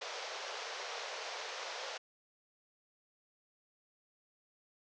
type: band-pass noise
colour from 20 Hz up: pink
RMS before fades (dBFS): -43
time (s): 0.01-1.98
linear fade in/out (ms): 10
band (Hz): 450 to 6300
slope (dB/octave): 48
effects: none